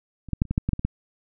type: clicks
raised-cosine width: 5 ms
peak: -27 / -11 / -7 / -30 / -13 / -8 / -11 / -9 / -18 / -10 dBFS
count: 10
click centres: 0.287 / 0.333 / 0.419 / 0.453 / 0.51 / 0.579 / 0.69 / 0.733 / 0.794 / 0.85 s
effects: none